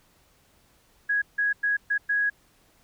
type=tone bursts at uneven times; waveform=sine; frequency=1661.2 Hz; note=G#6; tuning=in tune; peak=-21 dBFS; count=5; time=1.09-1.22 / 1.38-1.53 / 1.63-1.77 / 1.9-1.98 / 2.09-2.3 s; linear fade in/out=10 ms; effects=pink hiss -62 dBFS RMS until 2.83 s